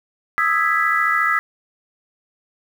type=chord; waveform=sine; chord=E major seventh; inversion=third; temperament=equal; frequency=1244.5 / 1318.5 / 1661.2 / 1975.5 Hz; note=D#6 / E6 / G#6 / B6; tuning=0 / 0 / 0 / 0 cents; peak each=-22 / -20 / -22 / -20 dBFS; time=0.38-1.39 s; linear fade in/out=0 ms; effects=7-bit